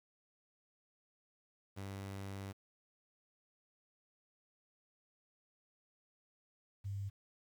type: tone pair in turn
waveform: sawtooth / sine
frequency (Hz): 98 / 99.37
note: G2 / G2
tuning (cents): 0 / +24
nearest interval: unison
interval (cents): 24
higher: second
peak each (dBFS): -39 / -38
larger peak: second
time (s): 1.76-2.53 / 6.84-7.1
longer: first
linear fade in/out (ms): 20
effects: 11-bit